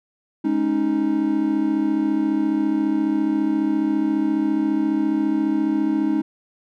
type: chord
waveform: triangle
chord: Ab suspended fourth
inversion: none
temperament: just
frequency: 207.7 / 276.9 / 311.5 Hz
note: Ab3 / Db4 / Eb4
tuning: 0 / -2 / +2 cents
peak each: -24 / -21 / -18 dBFS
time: 0.44-6.22 s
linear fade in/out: 10 ms
effects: none